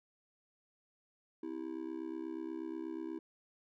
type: tone with amplitude modulation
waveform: triangle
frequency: 325.4 Hz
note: E4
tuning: 22 cents flat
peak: -33 dBFS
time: 1.43-3.19 s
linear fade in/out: 5 ms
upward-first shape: sine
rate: 68.3 Hz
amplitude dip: 95%
effects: none